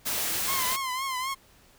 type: noise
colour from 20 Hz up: white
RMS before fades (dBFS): -29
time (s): 0.05-0.77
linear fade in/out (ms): 20
type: tone with vibrato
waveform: sawtooth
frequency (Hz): 1046.5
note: C6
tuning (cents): 0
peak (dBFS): -25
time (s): 0.47-1.35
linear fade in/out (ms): 20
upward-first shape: triangle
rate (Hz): 3.9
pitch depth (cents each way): 90
effects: pink hiss -58 dBFS RMS until 1.78 s